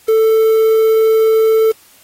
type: tone with quantisation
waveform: triangle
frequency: 442.2 Hz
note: A4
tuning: 9 cents sharp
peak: -6 dBFS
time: 0.08-1.72 s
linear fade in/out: 10 ms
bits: 5
effects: white hiss -47 dBFS RMS until 2.03 s + AAC 48 kbps